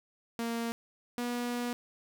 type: tone pair in turn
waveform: sawtooth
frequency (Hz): 232 / 242.1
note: A#3 / B3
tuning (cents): -8 / -34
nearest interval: minor second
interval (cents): 74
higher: second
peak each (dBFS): -28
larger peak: neither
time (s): 0.39-0.72 / 1.18-1.73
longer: second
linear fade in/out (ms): 0
effects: none